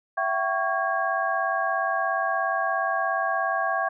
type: tone cluster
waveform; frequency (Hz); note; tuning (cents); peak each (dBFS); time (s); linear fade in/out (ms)
sine; 667 / 764 / 1115 / 1630; E5 / G5 / C#6 / G#6; +20 / -45 / +10 / -33; -28; 0.17-3.89; 10
effects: none